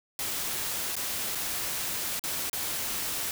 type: noise with dropouts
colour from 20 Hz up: white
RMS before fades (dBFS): -32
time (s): 0.19-3.31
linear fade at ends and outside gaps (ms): 1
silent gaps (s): 0.955-0.965 / 1.35-1.354 / 2.195-2.238 / 2.497-2.53
effects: none